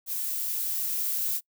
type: noise with level ramp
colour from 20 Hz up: violet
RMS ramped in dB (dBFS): -31 to -28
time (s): 0.06-1.41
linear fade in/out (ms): 50
effects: noise-tail reverb RT60 0.1 s tail -25 dB re dry